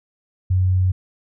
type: tone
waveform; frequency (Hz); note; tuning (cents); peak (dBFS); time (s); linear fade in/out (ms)
sine; 92.5; F#2; 0; -14; 0.5-0.92; 10
effects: none